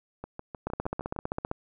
two click trains, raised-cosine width 1 ms, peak -16 / -23 dBFS, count 14 / 7, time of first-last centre 0.67-1.514 / 0.24-1.163 s, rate 15.4 / 6.5 Hz, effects none

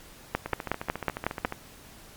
two click trains, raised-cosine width 0.5 ms, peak -17 / -9 dBFS, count 16 / 7, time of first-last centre 0.46-1.524 / 0.35-1.449 s, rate 14.1 / 5.46 Hz, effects pink hiss -50 dBFS RMS until 2.16 s + MP3 96 kbps

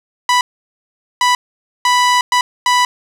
sawtooth tone bursts at uneven times, 987.8 Hz, B5, in tune, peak -6 dBFS, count 5, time 0.29-0.41 / 1.21-1.35 / 1.85-2.21 / 2.32-2.41 / 2.66-2.85 s, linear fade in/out 2 ms, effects low-pass 8000 Hz 12 dB/octave + 7-bit

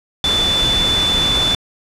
sine tone in noise, 3500 Hz, A7, 10 cents flat, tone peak -14 dBFS, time 0.24-1.55 s, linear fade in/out 2 ms, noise pink, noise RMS -21 dBFS, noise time 0.24-1.55 s, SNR +4 dB, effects low-pass 8000 Hz 12 dB/octave

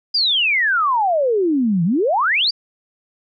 sine exponential two-way sweep, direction down then up, 4978 to 160.7 to 4978 Hz, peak -14 dBFS, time 0.14-2.51 s, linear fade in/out 10 ms, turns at 1.84 s, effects none

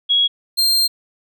sine / 40% pulse tone pair in turn, 3322 / 4185 Hz, G#7 / C8, 0 / 0 cents, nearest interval major third, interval 400 cents, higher second, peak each -12 dBFS, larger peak neither, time 0.09-0.28 / 0.57-0.88 s, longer second, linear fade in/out 20 ms, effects none

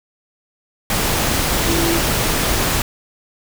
sine tone in noise, 335.2 Hz, E4, 29 cents sharp, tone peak -19 dBFS, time 1.68-1.99 s, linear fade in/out 2 ms, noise pink, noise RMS -18 dBFS, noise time 0.9-2.82 s, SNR -4 dB, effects none

